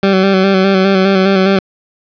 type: tone with vibrato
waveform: 20% pulse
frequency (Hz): 192.1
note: G3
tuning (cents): -35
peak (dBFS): -3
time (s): 0.03-1.59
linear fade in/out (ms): 2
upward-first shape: square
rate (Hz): 4.9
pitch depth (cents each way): 32
effects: resampled to 11025 Hz + 7-bit